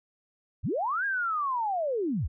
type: linear two-way sweep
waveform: sine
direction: up then down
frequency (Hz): 45.75 to 1646 to 45.75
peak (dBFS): -26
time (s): 0.63-2.28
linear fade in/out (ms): 20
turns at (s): 1.05
effects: none